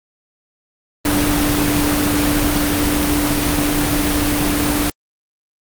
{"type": "tone in noise", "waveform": "sine", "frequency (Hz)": 293.7, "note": "D4", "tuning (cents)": 0, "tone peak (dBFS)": -17, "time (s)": [1.05, 4.9], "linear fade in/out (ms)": 2, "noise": "pink", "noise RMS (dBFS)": -18, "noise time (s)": [1.05, 4.9], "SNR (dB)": -2, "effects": ["Opus 32 kbps"]}